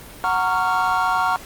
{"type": "chord", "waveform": "triangle", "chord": "Gb major seventh", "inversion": "none", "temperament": "just", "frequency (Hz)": [740, 925, 1110, 1387.5], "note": ["Gb5", "Bb5", "Db6", "F6"], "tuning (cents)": [0, -14, 2, -12], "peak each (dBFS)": -21, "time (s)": [0.24, 1.36], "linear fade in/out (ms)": 0, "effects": ["pink hiss -40 dBFS RMS until 1.45 s", "Opus 32 kbps"]}